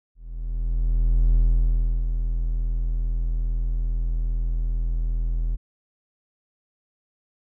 triangle tone with ADSR envelope, 41.2 Hz, E1, in tune, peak -12 dBFS, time 0.15-5.57 s, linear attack 1200 ms, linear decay 690 ms, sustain -7 dB, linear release 28 ms, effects none

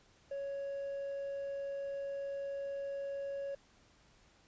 sine tone with hard clipping, 556 Hz, C#5, 5 cents sharp, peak -38 dBFS, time 0.31-3.55 s, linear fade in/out 5 ms, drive 2 dB, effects pink hiss -66 dBFS RMS until 4.47 s + resampled to 16000 Hz

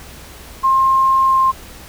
sine tone with pitch glide, 1063 to 1056.3 Hz, C6 to C6, +27 to +16 cents, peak -10 dBFS, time 0.63-1.52 s, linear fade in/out 20 ms, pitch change -11 cents, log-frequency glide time 1.25-1.4 s, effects added 64 Hz sine -41 dBFS peak until 1.88 s + pink hiss -38 dBFS RMS until 1.88 s

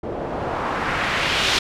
white noise with low-pass filter sweep, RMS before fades -23 dBFS, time 0.03-1.59 s, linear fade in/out 5 ms, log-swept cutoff 470 to 4000 Hz, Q 1.3, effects none

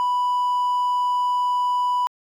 triangle tone, 987.8 Hz, B5, in tune, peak -16 dBFS, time 0-2.07 s, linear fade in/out 0 ms, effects tanh soft clip ceiling -12 dBFS

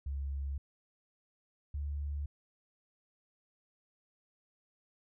sine tone pair in turn, 69.3 / 72.2 Hz, C#2 / D2, 0 / -29 cents, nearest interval minor second, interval 71 cents, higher second, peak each -34 / -34 dBFS, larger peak neither, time 0.06-0.58 / 1.74-2.26 s, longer neither, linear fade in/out 5 ms, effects none

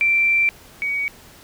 sine tone pair in turn, 2349 / 2255 Hz, D7 / C#7, 0 / +29 cents, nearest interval minor second, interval 71 cents, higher first, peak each -14 / -20 dBFS, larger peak first, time 0.01-0.49 / 0.82-1.08 s, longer first, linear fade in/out 0 ms, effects pink hiss -46 dBFS RMS until 1.43 s

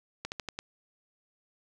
slowing click train, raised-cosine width 0.2 ms, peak -18 dBFS, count 5, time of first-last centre 0.25-0.59 s, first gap 69 ms, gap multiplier 1.14, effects none

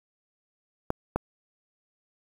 clicks, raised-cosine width 1 ms, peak -11 dBFS, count 2, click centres 0.904 / 1.16 s, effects 7-bit

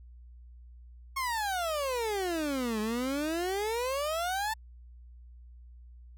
30% pulse exponential two-way sweep, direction down then up, 1100 to 210 to 897 Hz, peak -27 dBFS, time 1.16-4.54 s, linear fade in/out 10 ms, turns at 2.8 s, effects added 60 Hz sine -48 dBFS peak until 6.17 s

